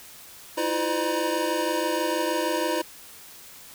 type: tone cluster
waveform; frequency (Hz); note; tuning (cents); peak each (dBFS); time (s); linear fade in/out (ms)
square; 321.2 / 347.5 / 509 / 602 / 952; E4 / F4 / C5 / D5 / A#5; -45 / -9 / -48 / +43 / +36; -31; 0.57-2.82; 10
effects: white hiss -46 dBFS RMS until 3.74 s